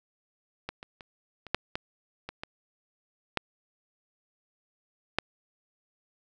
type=clicks; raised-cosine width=0.3 ms; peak=-18 / -26 / -28 / -27 / -8 / -15 / -21 / -20 / -10 / -8 dBFS; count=10; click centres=0.69 / 0.829 / 1.008 / 1.467 / 1.546 / 1.755 / 2.29 / 2.435 / 3.373 / 5.186 s; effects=none